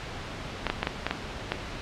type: clicks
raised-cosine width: 0.3 ms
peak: -9 dBFS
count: 7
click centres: 0.667 / 0.7 / 0.83 / 0.871 / 1.066 / 1.11 / 1.52 s
effects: pink hiss -37 dBFS RMS until 1.81 s + low-pass 4000 Hz 12 dB/octave